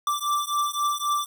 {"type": "beating tone pair", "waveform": "square", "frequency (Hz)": [1171, 1174.8], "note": ["D6", "D6"], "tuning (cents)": [-5, 0], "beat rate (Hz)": 3.8, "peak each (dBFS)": -27, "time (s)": [0.07, 1.26], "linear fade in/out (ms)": 2, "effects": []}